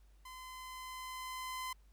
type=tone with level ramp; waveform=sawtooth; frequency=1026 Hz; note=C6; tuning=34 cents flat; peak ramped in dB=-45 to -35 dBFS; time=0.25-1.73 s; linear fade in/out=5 ms; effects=added 50 Hz sine -60 dBFS peak until 1.92 s + pink hiss -75 dBFS RMS until 1.92 s